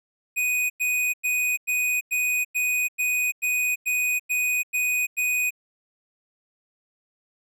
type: tone bursts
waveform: square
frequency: 2489 Hz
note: D#7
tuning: in tune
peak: -22 dBFS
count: 12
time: 0.36-5.507 s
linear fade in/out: 20 ms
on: 340 ms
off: 97 ms
effects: none